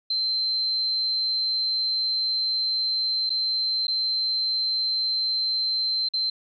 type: tone with dropouts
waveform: sine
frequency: 4108 Hz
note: C8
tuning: 33 cents flat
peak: -22 dBFS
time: 0.1-6.3 s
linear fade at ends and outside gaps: 5 ms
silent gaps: 3.295-3.302 / 3.87-3.88 / 6.088-6.136 s
effects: none